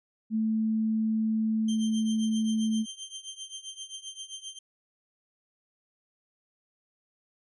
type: tone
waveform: sine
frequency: 220 Hz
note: A3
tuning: in tune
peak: -24 dBFS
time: 0.3-2.86 s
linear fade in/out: 50 ms
type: tone with tremolo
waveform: 25% pulse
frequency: 3144 Hz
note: G7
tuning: 4 cents sharp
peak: -32 dBFS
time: 1.68-4.59 s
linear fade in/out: 5 ms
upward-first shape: triangle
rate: 7.6 Hz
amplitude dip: 90%
effects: resampled to 32000 Hz